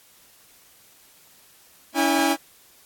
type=tone cluster; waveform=sawtooth; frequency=282.2 / 325.9 / 812 Hz; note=C#4 / E4 / G#5; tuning=+31 / -20 / -39 cents; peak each=-19 dBFS; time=1.94-2.37 s; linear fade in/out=50 ms; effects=white hiss -54 dBFS RMS until 2.85 s + AAC 64 kbps